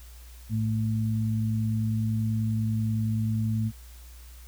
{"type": "tone pair together", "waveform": "sine", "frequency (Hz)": [110, 220.4], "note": ["A2", "A3"], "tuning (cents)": [0, 3], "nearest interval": "octave", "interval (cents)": 1203, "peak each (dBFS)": [-25, -29], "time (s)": [0.49, 3.72], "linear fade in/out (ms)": 50, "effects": ["added 60 Hz sine -44 dBFS peak until 4.47 s", "white hiss -54 dBFS RMS until 4.47 s"]}